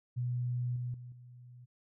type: tone with level steps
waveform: sine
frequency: 123 Hz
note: B2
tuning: 7 cents flat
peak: -31 / -34 / -44 / -50 dBFS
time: 0.16-1.66 s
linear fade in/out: 20 ms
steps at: 0.76 / 0.94 / 1.12 s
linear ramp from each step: 2 ms
effects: none